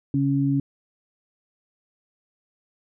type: tone pair together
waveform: sine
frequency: 138.6 / 277.2 Hz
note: C#3 / C#4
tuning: 0 / 0 cents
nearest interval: octave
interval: 1200 cents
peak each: -22 / -21 dBFS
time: 0.14-0.6 s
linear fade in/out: 2 ms
effects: none